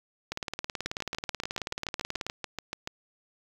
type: two click trains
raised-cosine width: 0.2 ms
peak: -15 / -16 dBFS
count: 37 / 15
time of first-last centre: 0.32-2.266 / 0.86-2.874 s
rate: 18.5 / 6.95 Hz
effects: 7-bit